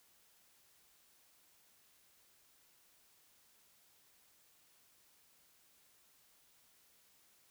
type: silence
effects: white hiss -69 dBFS RMS until 7.5 s